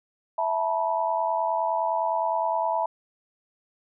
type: chord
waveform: sine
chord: E suspended fourth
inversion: none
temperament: equal with one note detuned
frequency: 659.3 / 880 / 969.7 Hz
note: E5 / A5 / B5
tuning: 0 / 0 / -32 cents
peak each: -27 dBFS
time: 0.38-2.86 s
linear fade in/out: 5 ms
effects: none